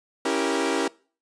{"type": "chord", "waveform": "sawtooth", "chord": "C# diminished seventh", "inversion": "none", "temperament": "equal with one note detuned", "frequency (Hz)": [277.2, 329.6, 392, 469.7], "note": ["C#4", "E4", "G4", "Bb4"], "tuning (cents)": [0, 0, 0, 13], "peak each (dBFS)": -24, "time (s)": [0.25, 0.88], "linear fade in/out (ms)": 5, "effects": ["noise-tail reverb RT60 0.4 s tail -23 dB re dry", "resampled to 22050 Hz"]}